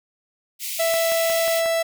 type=high-pass noise; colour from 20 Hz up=white; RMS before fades=-29 dBFS; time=0.59-1.63 s; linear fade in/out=50 ms; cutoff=2000 Hz; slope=96 dB/octave
type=tone; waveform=45% pulse; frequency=661 Hz; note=E5; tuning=5 cents sharp; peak=-19 dBFS; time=0.79-1.83 s; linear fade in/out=10 ms
type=click train; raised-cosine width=0.5 ms; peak=-20 dBFS; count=5; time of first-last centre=0.94-1.659 s; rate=5.56 Hz
effects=none